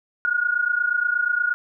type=tone pair together; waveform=sine; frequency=1433.6 / 1462 Hz; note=F6 / F#6; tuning=+45 / -21 cents; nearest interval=unison; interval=34 cents; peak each=-21 / -23 dBFS; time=0.25-1.54 s; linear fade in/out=0 ms; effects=none